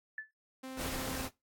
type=tone with exponential decay; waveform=sine; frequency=1745 Hz; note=A6; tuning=15 cents flat; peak=-34 dBFS; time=0.18-0.31 s; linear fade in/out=2 ms; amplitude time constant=27 ms
type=tone; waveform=sawtooth; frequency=261.6 Hz; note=C4; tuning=in tune; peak=-38 dBFS; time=0.63-1.28 s; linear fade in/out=10 ms
type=noise; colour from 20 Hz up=pink; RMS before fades=-39 dBFS; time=0.76-1.3 s; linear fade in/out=50 ms
effects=noise-tail reverb RT60 0.2 s tail -20 dB re dry + AAC 64 kbps